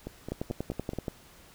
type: two click trains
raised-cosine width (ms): 2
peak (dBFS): -23 / -18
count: 5 / 9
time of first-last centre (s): 0.07-0.934 / 0.32-1.082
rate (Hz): 4.63 / 10.5
effects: pink hiss -55 dBFS RMS until 1.54 s